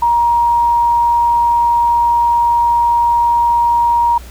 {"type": "tone", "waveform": "sine", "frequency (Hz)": 945, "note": "A#5", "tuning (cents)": 23, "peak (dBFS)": -9, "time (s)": [0.02, 4.18], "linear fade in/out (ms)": 5, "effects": ["added 60 Hz sine -31 dBFS peak until 4.3 s", "pink hiss -39 dBFS RMS until 4.3 s"]}